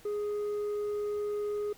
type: tone with tanh clipping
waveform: triangle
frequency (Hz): 415.3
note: G#4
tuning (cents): 0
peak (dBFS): -31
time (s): 0.05-1.73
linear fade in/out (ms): 5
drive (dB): 8
effects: pink hiss -57 dBFS RMS until 1.77 s